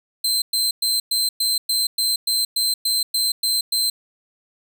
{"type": "tone bursts", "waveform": "sawtooth", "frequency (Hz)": 4105, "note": "C8", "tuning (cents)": -34, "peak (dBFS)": -15, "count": 13, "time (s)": [0.24, 3.9], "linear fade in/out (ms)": 5, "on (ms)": 180, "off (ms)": 110, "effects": []}